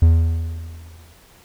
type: tone with exponential decay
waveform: triangle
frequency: 82.1 Hz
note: E2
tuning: 6 cents flat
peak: -5 dBFS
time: 0.02-1.13 s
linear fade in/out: 5 ms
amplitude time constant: 240 ms
effects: pink hiss -50 dBFS RMS until 1.44 s